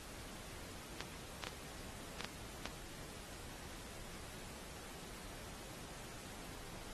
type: clicks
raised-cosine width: 0.2 ms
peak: -22 dBFS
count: 6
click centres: 1.006 / 1.438 / 1.47 / 2.207 / 2.246 / 2.656 s
effects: pink hiss -52 dBFS RMS until 6.93 s + AAC 32 kbps